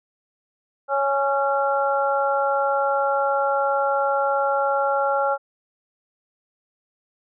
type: harmonic tone with a mistuned harmonic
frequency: 277.2 Hz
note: C#4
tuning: in tune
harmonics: 2 / 3 / 4 / 5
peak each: -22 / -23 / -34 / -24 dBFS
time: 0.88-5.38 s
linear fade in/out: 50 ms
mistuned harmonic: 5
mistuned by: -17 cents
effects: none